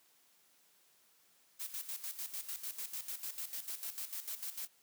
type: noise with tremolo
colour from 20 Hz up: blue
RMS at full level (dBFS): -41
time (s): 1.59-4.68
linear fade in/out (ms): 20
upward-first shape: square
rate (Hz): 6.7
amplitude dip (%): 70
effects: white hiss -69 dBFS RMS until 4.82 s + high-pass 150 Hz 12 dB/octave